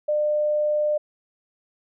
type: tone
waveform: sine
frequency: 600 Hz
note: D5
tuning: 37 cents sharp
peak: -19 dBFS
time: 0.08-0.98 s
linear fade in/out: 10 ms
effects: none